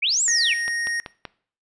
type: linear two-way sweep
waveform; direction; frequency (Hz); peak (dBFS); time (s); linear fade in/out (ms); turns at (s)
sine; up then down; 2111 to 7870 to 2111; -18; 0.02-0.54; 10; 0.23
type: tone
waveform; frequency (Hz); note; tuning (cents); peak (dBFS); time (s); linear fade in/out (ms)
square; 1864.7; A#6; 0; -24; 0.28-1; 0
type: click train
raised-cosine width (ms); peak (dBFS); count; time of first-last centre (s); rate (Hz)
0.3; -16; 4; 0.68-1.253; 5.24
effects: noise-tail reverb RT60 0.5 s tail -20 dB re dry + resampled to 22050 Hz